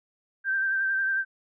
sine tone with vibrato, 1568 Hz, G6, in tune, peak -23 dBFS, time 0.44-1.25 s, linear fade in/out 50 ms, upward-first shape sine, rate 11 Hz, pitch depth 28 cents each way, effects none

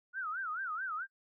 sine tone with vibrato, 1396.9 Hz, F6, in tune, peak -35 dBFS, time 0.13-1.07 s, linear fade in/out 50 ms, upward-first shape sine, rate 4.6 Hz, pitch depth 220 cents each way, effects noise-tail reverb RT60 0.1 s tail -19 dB re dry

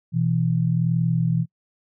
sine tone pair together, 123.54 / 164.9 Hz, B2 / E3, +1 / +1 cents, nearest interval perfect fourth, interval 500 cents, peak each -22 / -20 dBFS, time 0.12-1.46 s, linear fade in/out 50 ms, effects noise-tail reverb RT60 0.1 s tail -26 dB re dry

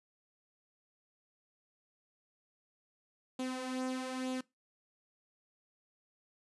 sawtooth tone with flanger, 257.3 Hz, C4, 29 cents flat, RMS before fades -38 dBFS, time 3.39-4.41 s, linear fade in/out 5 ms, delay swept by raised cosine 0.27 to 3.77 ms, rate 1.1 Hz, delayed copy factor +0.55, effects noise-tail reverb RT60 0.2 s tail -21 dB re dry + resampled to 24000 Hz

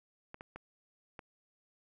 clicks, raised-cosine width 0.5 ms, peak -30 dBFS, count 4, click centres 0.344 / 0.409 / 0.56 / 1.192 s, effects none

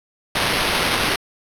blue noise with sample-and-hold, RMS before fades -20 dBFS, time 0.35-1.16 s, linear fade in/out 5 ms, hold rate 7350 Hz, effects low-pass 12000 Hz 12 dB/octave

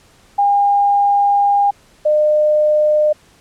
sine tone pair in turn, 808 / 605.3 Hz, G#5 / D#5, -48 / -48 cents, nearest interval perfect fourth, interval 500 cents, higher first, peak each -10 dBFS, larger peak neither, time 0.38-1.71 / 2.05-3.13 s, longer first, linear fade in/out 10 ms, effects pink hiss -50 dBFS RMS until 3.4 s + low-pass 10000 Hz 12 dB/octave

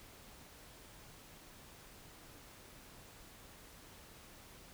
silence, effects pink hiss -57 dBFS RMS until 4.73 s

